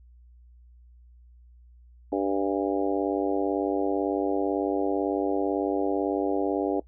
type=harmonic tone with a mistuned harmonic; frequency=98 Hz; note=G2; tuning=in tune; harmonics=3 / 4 / 5 / 6 / 7 / 8; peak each=-27 / -29 / -31 / -33 / -34 / -35 dBFS; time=2.12-6.8 s; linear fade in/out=5 ms; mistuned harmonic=8; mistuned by=+65 cents; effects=noise-tail reverb RT60 0.1 s tail -20 dB re dry + added 60 Hz sine -50 dBFS peak until 6.87 s